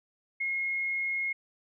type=tone; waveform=sine; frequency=2156 Hz; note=C#7; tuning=49 cents flat; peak=-28 dBFS; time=0.4-1.33 s; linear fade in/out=10 ms; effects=none